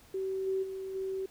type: tone with level steps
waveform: sine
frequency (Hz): 382.5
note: G4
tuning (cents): -42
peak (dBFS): -31 / -28 / -36 / -32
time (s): 0.14-1.26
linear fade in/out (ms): 5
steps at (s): 0.46 / 0.62 / 0.94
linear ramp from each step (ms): 20
effects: pink hiss -59 dBFS RMS until 1.3 s